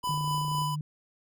square tone with tremolo, 996 Hz, B5, 14 cents sharp, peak -28 dBFS, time 0.03-0.76 s, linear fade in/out 20 ms, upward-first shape triangle, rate 4 Hz, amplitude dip 40%
click train, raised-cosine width 2 ms, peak -34 dBFS, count 18, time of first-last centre 0.04-0.618 s, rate 29.4 Hz
sine tone with vibrato, 150 Hz, D3, 37 cents sharp, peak -30 dBFS, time 0.09-0.81 s, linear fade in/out 2 ms, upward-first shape square, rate 12 Hz, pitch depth 15 cents each way
effects none

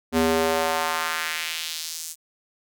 square tone with high-pass filter sweep, 81.1 Hz, E2, 28 cents flat, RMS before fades -25 dBFS, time 0.12-2.16 s, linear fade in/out 50 ms, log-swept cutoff 250 to 7800 Hz, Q 1.5, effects none

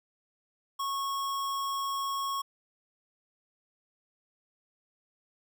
square tone, 1099 Hz, C#6, 15 cents flat, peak -31 dBFS, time 0.79-2.42 s, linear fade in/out 10 ms, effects none

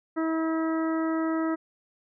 harmonic tone, 322.4 Hz, E4, 38 cents flat, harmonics 1 / 2 / 3 / 4 / 5 / 6, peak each -25 / -34 / -39 / -35 / -43 / -42 dBFS, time 0.16-1.56 s, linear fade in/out 20 ms, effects none

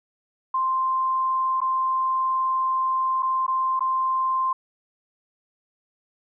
sine tone with dropouts, 1046.5 Hz, C6, in tune, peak -20 dBFS, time 0.54-4.53 s, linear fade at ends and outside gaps 5 ms, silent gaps 1.605-1.615 / 3.224-3.229 / 3.466-3.479 / 3.794-3.806 s, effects none

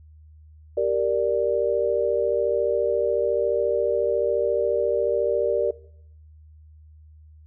sine chord, G minor, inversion none, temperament equal, 392 / 466.2 / 587.3 Hz, G4 / Bb4 / D5, 0 / 0 / 0 cents, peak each -26 / -23 / -23 dBFS, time 0.77-5.71 s, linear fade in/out 5 ms, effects noise-tail reverb RT60 0.7 s tail -20 dB re dry + added 77 Hz sine -46 dBFS peak until 7.46 s

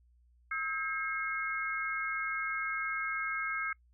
sine tone cluster, 1287 / 1604 / 2161 Hz, E6 / G6 / C#7, -42 / +39 / -45 cents, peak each -37 / -37 / -36 dBFS, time 0.51-3.73 s, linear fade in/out 5 ms, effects noise-tail reverb RT60 0.1 s tail -24 dB re dry + added 60 Hz sine -62 dBFS peak until 3.93 s

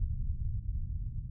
pink low-pass noise, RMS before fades -34 dBFS, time 0-1.3 s, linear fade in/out 5 ms, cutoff 120 Hz, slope 24 dB/octave, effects none

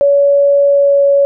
sine tone with pitch glide, 565 to 561.1 Hz, C#5 to C#5, +33 to +21 cents, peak -6 dBFS, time 0.01-1.25 s, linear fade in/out 0 ms, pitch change -12 cents, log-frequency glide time 0.67-1.05 s, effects none

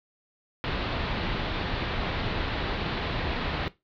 pink low-pass noise, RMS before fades -30 dBFS, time 0.64-3.68 s, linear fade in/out 0 ms, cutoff 4200 Hz, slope 48 dB/octave, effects noise-tail reverb RT60 0.2 s tail -17 dB re dry

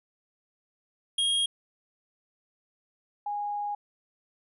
square / sine tone pair in turn, 3260 / 823.8 Hz, G#7 / G#5, -33 / -14 cents, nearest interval 2 octaves, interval 2381 cents, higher first, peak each -24 / -29 dBFS, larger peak first, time 1.18-1.46 / 3.26-3.75 s, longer second, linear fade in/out 5 ms, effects resampled to 32000 Hz

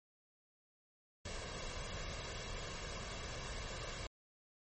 pink noise with comb filter, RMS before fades -44 dBFS, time 1.25-4.07 s, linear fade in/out 5 ms, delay 1.8 ms, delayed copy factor +0.55, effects MP3 32 kbps

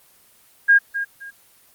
sine tone with echo, 1623 Hz, G#6, 40 cents flat, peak -9 dBFS, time 0.68-0.79 s, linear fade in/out 20 ms, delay 260 ms, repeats 2, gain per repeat -12 dB, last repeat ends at 1.31 s, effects white hiss -54 dBFS RMS until 1.74 s + Opus 24 kbps

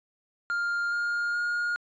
triangle tone with pitch steps, 1402 / 1414.2 / 1426.5 Hz, F6 / F6 / F6, +6 / +21 / +36 cents, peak -24 dBFS, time 0.5-1.76 s, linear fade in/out 0 ms, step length 420 ms, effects resampled to 16000 Hz

